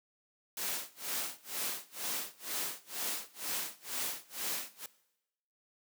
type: noise with tremolo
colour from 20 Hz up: white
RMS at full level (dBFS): -35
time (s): 0.57-4.86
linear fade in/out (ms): 2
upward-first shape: sine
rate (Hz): 2.1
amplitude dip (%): 100
effects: noise-tail reverb RT60 0.9 s tail -18 dB re dry + high-pass 200 Hz 12 dB/octave